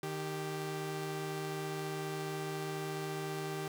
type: tone pair together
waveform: sawtooth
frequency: 153.91 / 392 Hz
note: D#3 / G4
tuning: -18 / 0 cents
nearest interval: octave + major third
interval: 1618 cents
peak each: -36 / -35 dBFS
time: 0.03-3.68 s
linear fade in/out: 2 ms
effects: none